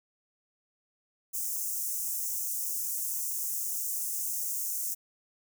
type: high-pass noise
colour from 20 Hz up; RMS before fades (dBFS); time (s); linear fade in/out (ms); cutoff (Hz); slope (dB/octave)
white; -33; 1.33-4.95; 20; 6000; 48
effects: none